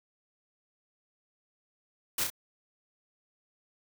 white noise with echo, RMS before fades -30 dBFS, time 2.18-2.24 s, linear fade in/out 5 ms, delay 31 ms, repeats 2, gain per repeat -4 dB, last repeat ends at 2.302 s, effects none

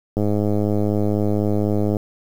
click train, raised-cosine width 2 ms, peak -8 dBFS, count 188, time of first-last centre 0.17-1.968 s, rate 104 Hz, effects 7-bit

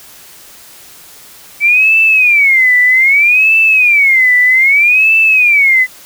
sine tone with vibrato, 2289 Hz, D7, 45 cents flat, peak -5 dBFS, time 1.6-5.87 s, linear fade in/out 50 ms, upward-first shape sine, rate 0.63 Hz, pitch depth 250 cents each way, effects white hiss -37 dBFS RMS until 6.05 s

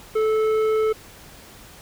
sine tone with tanh clipping, 436.1 Hz, A4, 15 cents flat, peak -19 dBFS, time 0.15-0.93 s, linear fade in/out 10 ms, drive 10 dB, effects pink hiss -45 dBFS RMS until 1.81 s

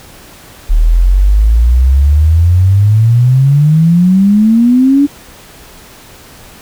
sine exponential sweep, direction up, 37.6 to 290 Hz, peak -4 dBFS, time 0.69-5.07 s, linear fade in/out 20 ms, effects pink hiss -36 dBFS RMS until 6.61 s

